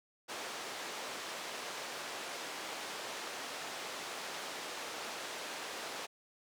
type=band-pass noise; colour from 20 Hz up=pink; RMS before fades=-43 dBFS; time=0.28-6.07 s; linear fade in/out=20 ms; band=470 to 7000 Hz; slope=12 dB/octave; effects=none